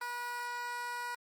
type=tone with high-pass filter; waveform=15% pulse; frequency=484.5 Hz; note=B4; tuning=33 cents flat; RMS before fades=-39 dBFS; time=0.01-1.15 s; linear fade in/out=5 ms; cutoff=1000 Hz; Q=1.8; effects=Opus 24 kbps